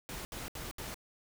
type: noise bursts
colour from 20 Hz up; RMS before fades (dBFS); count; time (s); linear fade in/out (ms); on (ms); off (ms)
pink; -42; 4; 0.09-0.943; 0; 160; 71
effects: none